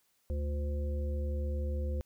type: harmonic tone with a mistuned harmonic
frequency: 73.42 Hz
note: D2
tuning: in tune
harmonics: 1 / 3 / 5 / 7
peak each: -31 / -45 / -47 / -43 dBFS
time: 0.3-2.01 s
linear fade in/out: 0 ms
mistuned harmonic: 5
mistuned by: -51 cents
effects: white hiss -73 dBFS RMS until 2.05 s